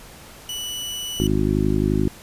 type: tone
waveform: sawtooth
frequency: 2960 Hz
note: F#7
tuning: in tune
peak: -24 dBFS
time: 0.49-1.27 s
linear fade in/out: 2 ms
type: harmonic tone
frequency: 51.5 Hz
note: G#1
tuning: 14 cents flat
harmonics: 1 / 2 / 3 / 4 / 5 / 6 / 7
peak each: -25 / -25 / -25 / -25 / -25 / -25 / -25 dBFS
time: 1.2-2.08 s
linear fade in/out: 0 ms
effects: pink hiss -43 dBFS RMS until 2.22 s + resampled to 32000 Hz